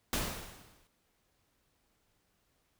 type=noise with exponential decay; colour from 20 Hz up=pink; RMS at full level=-30 dBFS; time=0.13-0.87 s; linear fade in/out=0 ms; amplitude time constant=160 ms; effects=pink hiss -75 dBFS RMS until 2.79 s